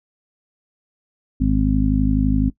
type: harmonic tone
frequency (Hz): 51.91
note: G#1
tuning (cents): 0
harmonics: 1 / 2 / 3 / 4 / 5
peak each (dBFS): -19 / -24 / -24 / -23 / -19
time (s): 1.4-2.5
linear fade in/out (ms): 10
effects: noise-tail reverb RT60 0.1 s tail -18 dB re dry